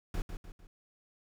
brown noise with echo, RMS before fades -33 dBFS, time 0.14-0.22 s, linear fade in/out 2 ms, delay 150 ms, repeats 3, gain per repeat -7 dB, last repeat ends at 0.67 s, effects none

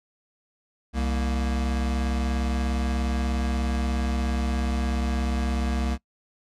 square tone pair together, 65.41 / 233.1 Hz, C2 / A#3, 0 / 0 cents, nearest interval octave + minor seventh, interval 2200 cents, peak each -25 / -31 dBFS, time 0.93-5.98 s, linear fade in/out 50 ms, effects noise-tail reverb RT60 0.1 s tail -22 dB re dry + low-pass 8000 Hz 12 dB/octave

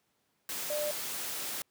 sine tone in noise, 595 Hz, D5, 22 cents sharp, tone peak -31 dBFS, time 0.7-0.91 s, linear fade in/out 2 ms, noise white, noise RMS -37 dBFS, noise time 0.49-1.62 s, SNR +3 dB, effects pink hiss -75 dBFS RMS until 1.7 s + high-pass 150 Hz 12 dB/octave

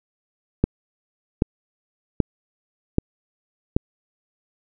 click train, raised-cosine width 3 ms, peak -3 dBFS, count 5, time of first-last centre 0.64-3.765 s, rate 1.28 Hz, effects none

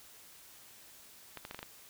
clicks, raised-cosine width 0.3 ms, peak -26 dBFS, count 6, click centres 1.373 / 1.451 / 1.511 / 1.546 / 1.591 / 1.629 s, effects white hiss -56 dBFS RMS until 1.89 s

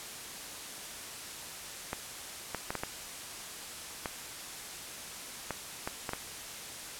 clicks, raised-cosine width 0.5 ms, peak -18 dBFS, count 10, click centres 1.931 / 2.547 / 2.705 / 2.753 / 2.835 / 4.058 / 5.507 / 5.875 / 6.092 / 6.134 s, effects white hiss -43 dBFS RMS until 6.99 s + low-pass 11000 Hz 12 dB/octave

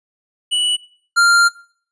square tone pair in turn, 2951 / 1392.7 Hz, F#7 / F6, -5 / -5 cents, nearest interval octave + minor second, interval 1300 cents, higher first, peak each -15 / -10 dBFS, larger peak second, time 0.51-0.77 / 1.16-1.49 s, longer second, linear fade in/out 20 ms, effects noise-tail reverb RT60 0.5 s tail -20 dB re dry + resampled to 22050 Hz

